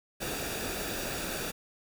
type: noise with comb filter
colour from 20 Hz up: pink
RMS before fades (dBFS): -35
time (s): 0.2-1.52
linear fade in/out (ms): 20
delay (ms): 0.96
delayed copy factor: -0.55
effects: none